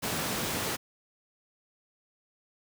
pink high-pass noise, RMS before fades -32 dBFS, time 0.02-0.77 s, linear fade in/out 20 ms, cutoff 110 Hz, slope 12 dB/octave, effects none

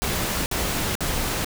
pink noise bursts, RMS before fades -25 dBFS, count 3, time 0.02-1.446 s, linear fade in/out 0 ms, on 440 ms, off 53 ms, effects none

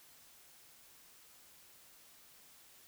silence, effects white hiss -61 dBFS RMS until 2.87 s

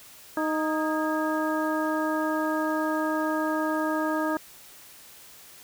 harmonic tone with a mistuned harmonic, 311.1 Hz, D#4, in tune, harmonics 1 / 2 / 3 / 4 / 5, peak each -27 / -30 / -32 / -33 / -34 dBFS, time 0.37-4.37 s, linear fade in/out 2 ms, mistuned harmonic 5, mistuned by +80 cents, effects white hiss -49 dBFS RMS until 5.63 s

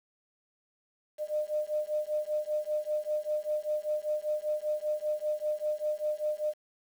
sine beating tone pair, 603 / 608.1 Hz, D5 / D#5, +46 / -40 cents, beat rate 5.1 Hz, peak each -32 / -32 dBFS, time 1.18-6.54 s, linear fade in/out 50 ms, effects 9-bit

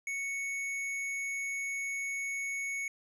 sine tone with tanh clipping, 2217 Hz, C#7, in tune, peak -35 dBFS, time 0.07-2.88 s, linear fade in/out 2 ms, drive 16 dB, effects low-pass 12000 Hz 12 dB/octave

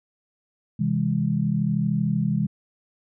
sine chord, C augmented, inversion none, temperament just, 130.81 / 163.52 / 204.4 Hz, C3 / E3 / G#3, 0 / -14 / -27 cents, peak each -26 / -24 / -24 dBFS, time 0.79-2.47 s, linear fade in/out 10 ms, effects none

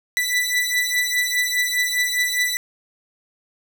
sawtooth beating tone pair, 1975.5 / 1980.4 Hz, B6 / B6, 0 / +4 cents, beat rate 4.9 Hz, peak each -19 / -18 dBFS, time 0.17-2.57 s, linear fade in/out 0 ms, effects none

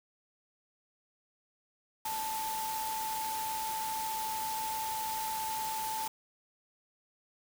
sine tone in noise, 880 Hz, A5, in tune, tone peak -34 dBFS, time 2.05-6.08 s, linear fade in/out 5 ms, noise white, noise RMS -40 dBFS, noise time 2.05-6.08 s, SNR +3 dB, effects none

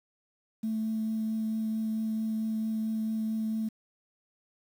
sine tone with vibrato, 220 Hz, A3, in tune, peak -27 dBFS, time 0.63-3.69 s, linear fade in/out 10 ms, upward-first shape triangle, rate 4.5 Hz, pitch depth 9 cents each way, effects tanh soft clip ceiling -24 dBFS + 9-bit

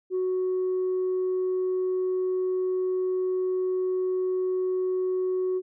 sine tone, 370 Hz, F#4, in tune, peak -22 dBFS, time 0.1-5.62 s, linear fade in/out 50 ms, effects tanh soft clip ceiling -21 dBFS

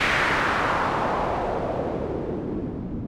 white noise with low-pass filter sweep, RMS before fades -25 dBFS, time 0-3.07 s, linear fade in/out 10 ms, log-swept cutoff 2100 to 220 Hz, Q 1.6, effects none

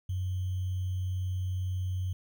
sine tone with sample-and-hold, 92.2 Hz, F#2, 6 cents flat, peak -29 dBFS, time 0.09-2.13 s, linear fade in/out 5 ms, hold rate 3150 Hz, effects none

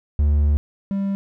triangle tone pair in turn, 73.42 / 197.03 Hz, D2 / G3, 0 / +9 cents, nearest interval octave + perfect fourth, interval 1709 cents, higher second, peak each -12 / -18 dBFS, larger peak first, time 0.19-0.57 / 0.91-1.15 s, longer first, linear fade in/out 0 ms, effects none

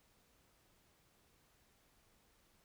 silence, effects pink hiss -72 dBFS RMS until 2.64 s

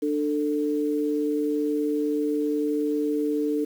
sine tone pair together, 296.9 / 444.8 Hz, D4 / A4, +19 / +19 cents, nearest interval perfect fifth, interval 700 cents, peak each -24 / -26 dBFS, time 0.02-3.65 s, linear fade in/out 10 ms, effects 8-bit

